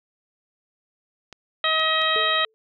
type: clicks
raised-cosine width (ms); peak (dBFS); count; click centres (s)
0.2; -22; 3; 1.327 / 1.797 / 2.018
type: harmonic tone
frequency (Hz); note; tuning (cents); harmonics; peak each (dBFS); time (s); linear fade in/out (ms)
635; D#5; +35; 1 / 2 / 3 / 4 / 5 / 6; -28 / -24 / -25 / -30 / -26 / -25; 1.64-2.45; 2
type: tone with exponential decay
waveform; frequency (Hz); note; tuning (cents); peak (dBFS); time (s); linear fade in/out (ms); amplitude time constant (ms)
sine; 440; A4; 0; -26; 2.16-2.54; 0; 82
effects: none